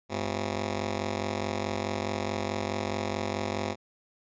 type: ring-modulated tone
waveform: 10% pulse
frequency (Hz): 150.7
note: D3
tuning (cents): +45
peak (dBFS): -18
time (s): 0.09-3.76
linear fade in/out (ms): 50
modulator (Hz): 53
effects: resampled to 16000 Hz